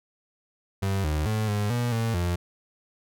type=tone with pitch steps; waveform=35% pulse; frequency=97.4 / 76.2 / 108.5 / 103.7 / 120.6 / 114 / 87.6 Hz; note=G2 / D#2 / A2 / G#2 / B2 / A#2 / F2; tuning=-11 / -36 / -24 / -2 / -41 / -38 / +6 cents; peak=-22 dBFS; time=0.82-2.36 s; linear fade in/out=10 ms; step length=220 ms; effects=none